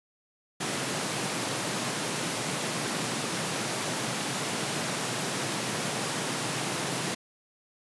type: high-pass noise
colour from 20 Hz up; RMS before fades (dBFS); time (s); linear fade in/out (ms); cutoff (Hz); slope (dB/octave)
pink; -31; 0.6-7.15; 10; 120; 48
effects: resampled to 24000 Hz